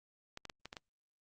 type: clicks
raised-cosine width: 0.2 ms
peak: -27 dBFS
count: 6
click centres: 0.374 / 0.453 / 0.498 / 0.656 / 0.729 / 0.768 s
effects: Opus 48 kbps